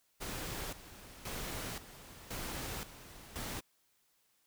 pink noise with tremolo, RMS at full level -41 dBFS, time 0.2-3.61 s, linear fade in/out 20 ms, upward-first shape square, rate 0.95 Hz, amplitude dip 75%, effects white hiss -74 dBFS RMS until 4.46 s

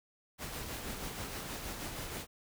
pink noise with tremolo, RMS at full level -40 dBFS, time 0.38-2.27 s, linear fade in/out 50 ms, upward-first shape sine, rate 6.3 Hz, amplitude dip 35%, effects none

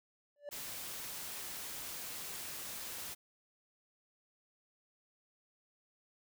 triangle tone with exponential growth, 581 Hz, D5, 19 cents flat, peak -36 dBFS, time 0.36-0.49 s, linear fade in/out 1 ms, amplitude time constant 28 ms
white noise, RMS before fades -44 dBFS, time 0.51-3.15 s, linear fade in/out 20 ms
effects none

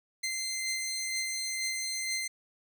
15% pulse beating tone pair, 2078 / 2080.1 Hz, C7 / C7, -12 / -11 cents, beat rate 2.1 Hz, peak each -26 / -34 dBFS, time 0.23-2.28 s, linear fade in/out 10 ms, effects none

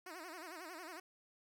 10% pulse tone with vibrato, 340 Hz, F4, 46 cents flat, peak -39 dBFS, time 0.06-1 s, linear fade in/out 5 ms, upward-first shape sine, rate 11 Hz, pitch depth 170 cents each way, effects none

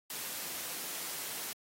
white noise, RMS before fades -40 dBFS, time 0.1-1.53 s, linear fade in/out 2 ms, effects high-pass 150 Hz 12 dB/octave + AAC 48 kbps

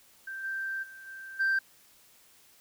sine tone with level steps, 1568 Hz, G6, in tune, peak -36 / -31 / -45 / -41 / -22 dBFS, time 0.27-1.59 s, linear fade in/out 5 ms, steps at 0.43 / 0.82 / 1.06 / 1.39 s, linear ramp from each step 20 ms, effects tanh soft clip ceiling -22 dBFS + white hiss -60 dBFS RMS until 2.6 s

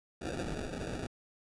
white noise with sample-and-hold, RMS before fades -38 dBFS, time 0.21-1.07 s, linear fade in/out 10 ms, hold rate 1050 Hz, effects resampled to 22050 Hz

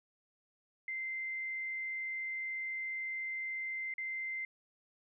sine tone with dropouts, 2081 Hz, C7, 10 cents flat, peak -36 dBFS, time 0.88-4.45 s, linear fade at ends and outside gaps 2 ms, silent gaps 3.939-3.981 s, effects none

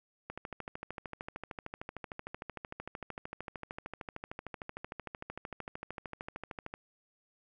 click train, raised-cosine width 0.5 ms, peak -25 dBFS, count 86, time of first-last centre 0.3-6.739 s, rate 13.2 Hz, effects none

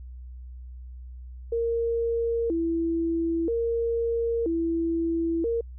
sine tone with vibrato, 392 Hz, G4, in tune, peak -23 dBFS, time 1.52-5.61 s, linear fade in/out 5 ms, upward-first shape square, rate 0.51 Hz, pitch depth 290 cents each way, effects added 62 Hz sine -38 dBFS peak until 5.78 s

